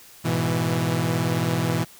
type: chord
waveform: sawtooth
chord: E major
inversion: first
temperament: equal with one note detuned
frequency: 103.83 / 122.33 / 164.81 Hz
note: G#2 / B2 / E3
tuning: 0 / -16 / 0 cents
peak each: -26 / -21 / -20 dBFS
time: 0.24-1.85 s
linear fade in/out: 20 ms
effects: white hiss -48 dBFS RMS until 1.99 s